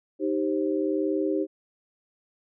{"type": "chord", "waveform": "sine", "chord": "C minor", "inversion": "first", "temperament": "equal with one note detuned", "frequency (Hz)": [311.1, 392, 529.6], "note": ["Eb4", "G4", "C5"], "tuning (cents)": [0, 0, 21], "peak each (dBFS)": [-26, -27, -31], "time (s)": [0.19, 1.47], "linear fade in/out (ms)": 50, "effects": []}